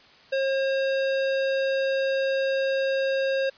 square tone, 538 Hz, C5, 48 cents sharp, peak -23 dBFS, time 0.32-3.5 s, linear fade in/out 10 ms, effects white hiss -53 dBFS RMS until 3.57 s + resampled to 11025 Hz

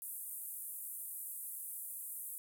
white band-pass noise, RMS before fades -45 dBFS, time 0.02-2.38 s, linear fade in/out 0 ms, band 8900 to 15000 Hz, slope 48 dB/octave, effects none

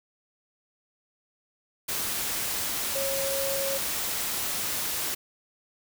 sine tone in noise, 547 Hz, C#5, 23 cents flat, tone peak -29 dBFS, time 2.95-3.78 s, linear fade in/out 10 ms, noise white, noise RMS -30 dBFS, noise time 1.88-5.15 s, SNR -2 dB, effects none

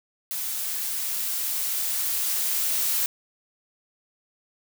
blue noise with level ramp, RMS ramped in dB -30 to -24 dBFS, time 0.31-3.06 s, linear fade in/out 0 ms, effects none

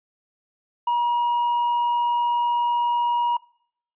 sine tone with tanh clipping, 956 Hz, A#5, 43 cents sharp, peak -19 dBFS, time 0.87-3.37 s, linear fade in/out 5 ms, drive 2 dB, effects noise-tail reverb RT60 0.6 s tail -22 dB re dry + resampled to 8000 Hz

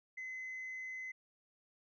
sine tone, 2040 Hz, C7, 44 cents flat, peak -40 dBFS, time 0.17-1.12 s, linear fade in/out 10 ms, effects tanh soft clip ceiling -39 dBFS

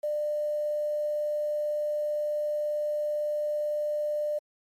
sine tone with quantisation, 597 Hz, D5, 28 cents sharp, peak -26 dBFS, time 0.03-4.39 s, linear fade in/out 10 ms, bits 9, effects MP3 64 kbps

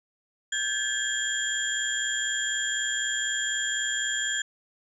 sine tone cluster, 1593 / 1717 / 3255 / 7160 Hz, G6 / A6 / G#7 / A8, +27 / -43 / -36 / +29 cents, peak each -31 dBFS, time 0.52-4.42 s, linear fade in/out 5 ms, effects tanh soft clip ceiling -15 dBFS

